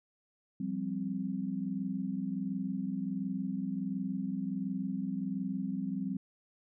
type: chord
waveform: sine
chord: F suspended second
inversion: none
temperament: equal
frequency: 174.61 / 196 / 261.6 Hz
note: F3 / G3 / C4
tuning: 0 / 0 / 0 cents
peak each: -39 / -35 / -37 dBFS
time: 0.6-6.17 s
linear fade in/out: 5 ms
effects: none